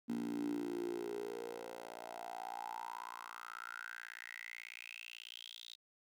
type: tone with high-pass filter sweep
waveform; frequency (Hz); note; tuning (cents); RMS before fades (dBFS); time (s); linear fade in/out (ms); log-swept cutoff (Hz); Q
10% pulse; 58.2; A#1; -2; -45; 0.08-5.76; 20; 240 to 3800; 8
effects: none